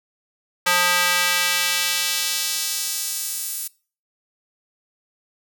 square tone with high-pass filter sweep, 177.8 Hz, F3, 31 cents sharp, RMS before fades -22 dBFS, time 0.66-3.68 s, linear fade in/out 10 ms, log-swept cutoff 1200 to 10000 Hz, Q 0.87, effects noise-tail reverb RT60 0.4 s tail -23 dB re dry

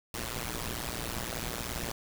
pink noise with amplitude modulation, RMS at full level -32 dBFS, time 0.14-1.92 s, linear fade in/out 2 ms, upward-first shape sine, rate 118 Hz, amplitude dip 100%, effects none

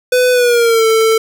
square tone with pitch glide, 500 to 445.4 Hz, B4 to A4, +21 to +21 cents, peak -9 dBFS, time 0.12-1.18 s, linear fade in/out 5 ms, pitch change -200 cents, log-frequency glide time 0.32-0.85 s, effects none

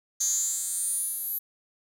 10% pulse tone with high-pass filter sweep, 270 Hz, C#4, 45 cents flat, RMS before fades -29 dBFS, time 0.2-1.39 s, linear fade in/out 10 ms, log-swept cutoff 6400 to 12000 Hz, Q 9.3, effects none

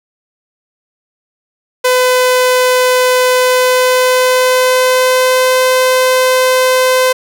sawtooth tone with pitch glide, 505 to 512.9 Hz, B4 to C5, +39 to -35 cents, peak -4 dBFS, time 1.84-7.13 s, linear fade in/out 10 ms, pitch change +26 cents, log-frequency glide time 3.3-5.61 s, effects none

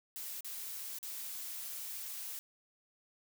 blue noise with dropouts, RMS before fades -43 dBFS, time 0.16-2.39 s, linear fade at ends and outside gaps 0 ms, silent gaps 0.407-0.446 / 0.986-1.029 s, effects none

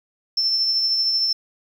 sine tone with tremolo, 5340 Hz, E8, 22 cents sharp, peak -16 dBFS, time 0.37-1.33 s, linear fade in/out 5 ms, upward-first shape triangle, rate 13 Hz, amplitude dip 35%, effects 8-bit

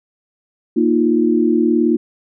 sine chord, Bb suspended fourth, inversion none, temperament just, 233.1 / 310.8 / 349.6 Hz, Bb3 / Eb4 / F4, 0 / -2 / +2 cents, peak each -16 dBFS, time 0.76-1.97 s, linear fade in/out 10 ms, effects none

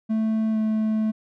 triangle tone with pitch glide, 220 to 217.7 Hz, A3 to A3, 0 to -18 cents, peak -18 dBFS, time 0.09-1.12 s, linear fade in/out 20 ms, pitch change -18 cents, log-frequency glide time 0.52-0.57 s, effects none

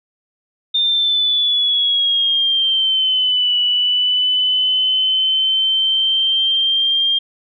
sine exponential two-way sweep, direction down then up, 3622 to 2951 to 3206 Hz, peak -13 dBFS, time 0.74-7.19 s, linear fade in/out 10 ms, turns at 3.57 s, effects none

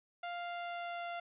sawtooth tone with pitch glide, 698.5 to 692.5 Hz, F5 to F5, 0 to -15 cents, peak -35 dBFS, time 0.23-1.2 s, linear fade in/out 5 ms, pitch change -15 cents, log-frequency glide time 0.34-1.09 s, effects resampled to 8000 Hz

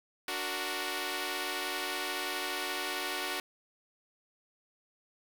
5% pulse chord, D augmented, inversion none, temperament equal, 293.7 / 370 / 466.2 Hz, D4 / F#4 / A#4, 0 / 0 / 0 cents, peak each -28 / -24 / -29 dBFS, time 0.28-3.4 s, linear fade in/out 2 ms, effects 9-bit

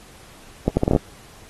accelerating click train, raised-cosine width 2 ms, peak -3 dBFS, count 8, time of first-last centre 0.68-0.962 s, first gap 90 ms, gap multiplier 0.71, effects pink hiss -47 dBFS RMS until 1.49 s + AAC 32 kbps

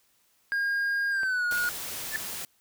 triangle tone with pitch glide, 1620 to 1443.3 Hz, G#6 to F#6, -43 to -43 cents, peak -23 dBFS, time 0.52-1.69 s, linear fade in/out 0 ms, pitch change -200 cents, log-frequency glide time 1.11-1.46 s
clicks, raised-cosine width 0.5 ms, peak -25 dBFS, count 2, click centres 1.233 / 1.524 s
white noise, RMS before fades -36 dBFS, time 1.51-2.45 s, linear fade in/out 2 ms
sine tone with exponential growth, 1751 Hz, A6, 9 cents flat, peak -22 dBFS, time 2.08-2.16 s, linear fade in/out 1 ms, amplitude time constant 16 ms
effects white hiss -67 dBFS RMS until 2.6 s

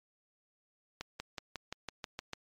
accelerating click train, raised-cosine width 0.2 ms, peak -21 dBFS, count 9, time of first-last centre 1.01-2.333 s, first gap 190 ms, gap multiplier 0.96, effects MP3 64 kbps

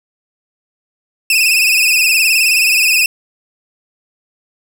sawtooth tone with vibrato, 2574 Hz, E7, 42 cents flat, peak -6 dBFS, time 1.3-3.06 s, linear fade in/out 2 ms, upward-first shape sine, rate 19 Hz, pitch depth 86 cents each way, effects none

